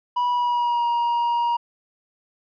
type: tone with pitch glide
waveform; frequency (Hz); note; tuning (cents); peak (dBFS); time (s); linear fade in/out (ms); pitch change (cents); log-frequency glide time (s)
triangle; 977 to 947; B5 to A#5; -19 to +27; -17; 0.16-1.57; 10; -54; 0.3-0.87
effects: resampled to 11025 Hz